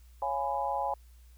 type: chord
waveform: sine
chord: C# dominant seventh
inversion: none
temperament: just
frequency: 554.4 / 693 / 831.5 / 997.9 Hz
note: C#5 / E#5 / G#5 / B5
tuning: 0 / -14 / +2 / +18 cents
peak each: -36 / -37 / -31 / -36 dBFS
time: 0.22-0.94 s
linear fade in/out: 2 ms
effects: added 60 Hz sine -52 dBFS peak until 1.37 s + white hiss -67 dBFS RMS until 1.37 s